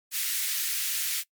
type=high-pass noise; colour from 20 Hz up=white; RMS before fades=-29 dBFS; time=0.11-1.24 s; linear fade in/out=50 ms; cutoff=1700 Hz; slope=24 dB/octave; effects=noise-tail reverb RT60 0.1 s tail -22 dB re dry + MP3 96 kbps